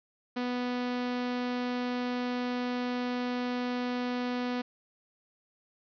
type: tone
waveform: sawtooth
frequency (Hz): 246.9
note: B3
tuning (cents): 0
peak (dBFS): -26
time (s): 0.36-4.62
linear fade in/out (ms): 10
effects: resampled to 11025 Hz + 9-bit